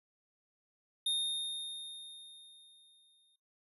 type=tone with exponential decay; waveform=square; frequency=3674 Hz; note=A#7; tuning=26 cents flat; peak=-30 dBFS; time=1.06-3.36 s; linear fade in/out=5 ms; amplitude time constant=500 ms; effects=noise-tail reverb RT60 0.4 s tail -25 dB re dry + resampled to 32000 Hz